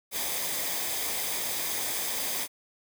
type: noise with comb filter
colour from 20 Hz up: white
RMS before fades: -31 dBFS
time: 0.11-2.48 s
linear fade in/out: 50 ms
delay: 0.71 ms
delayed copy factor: -0.5
effects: none